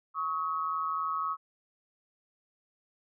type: tone pair together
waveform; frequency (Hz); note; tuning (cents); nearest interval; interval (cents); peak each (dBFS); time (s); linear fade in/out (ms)
sine; 1110.3 / 1274; C#6 / D#6; +2 / +41; major second; 239; -32 / -32; 0.14-1.37; 50
effects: none